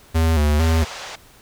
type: tone with vibrato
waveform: square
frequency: 77.78 Hz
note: D#2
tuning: in tune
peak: -15 dBFS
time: 0.14-0.85 s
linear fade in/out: 20 ms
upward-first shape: square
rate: 2.2 Hz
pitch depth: 74 cents each way
type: band-pass noise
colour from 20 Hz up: pink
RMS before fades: -34 dBFS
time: 0.59-1.16 s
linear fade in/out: 10 ms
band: 530 to 6900 Hz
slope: 24 dB/octave
effects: pink hiss -49 dBFS RMS until 1.41 s